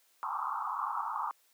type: band-pass noise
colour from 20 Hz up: white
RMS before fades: -35 dBFS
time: 0.23-1.31 s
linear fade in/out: 0 ms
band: 810 to 1300 Hz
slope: 96 dB/octave
effects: white hiss -68 dBFS RMS until 1.53 s + high-pass 400 Hz 12 dB/octave